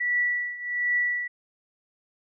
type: tone with tremolo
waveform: sine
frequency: 1950 Hz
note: B6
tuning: 23 cents flat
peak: -20 dBFS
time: 0-1.28 s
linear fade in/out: 10 ms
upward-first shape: triangle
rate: 1.3 Hz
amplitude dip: 85%
effects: none